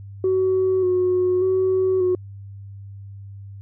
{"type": "tone with vibrato", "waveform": "sine", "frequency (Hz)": 370, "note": "F#4", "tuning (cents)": 0, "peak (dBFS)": -15, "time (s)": [0.24, 2.15], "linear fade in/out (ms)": 2, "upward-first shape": "square", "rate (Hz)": 0.85, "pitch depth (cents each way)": 25, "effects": ["tanh soft clip ceiling -13 dBFS", "added 99 Hz sine -35 dBFS peak until 3.61 s"]}